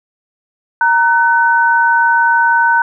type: tone pair together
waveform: sine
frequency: 931.6 / 1508 Hz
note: A#5 / F#6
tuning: -1 / +32 cents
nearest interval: minor sixth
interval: 833 cents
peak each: -11 dBFS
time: 0.81-2.82 s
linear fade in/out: 2 ms
effects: none